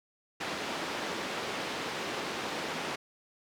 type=band-pass noise; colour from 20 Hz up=pink; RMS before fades=-36 dBFS; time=0.4-2.96 s; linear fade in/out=10 ms; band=270 to 4300 Hz; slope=12 dB/octave; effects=none